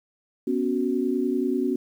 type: chord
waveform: sine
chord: B suspended second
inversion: none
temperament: equal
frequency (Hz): 246.9 / 277.2 / 370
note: B3 / C#4 / F#4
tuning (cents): 0 / 0 / 0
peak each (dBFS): -26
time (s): 0.47-1.76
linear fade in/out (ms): 5
effects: 9-bit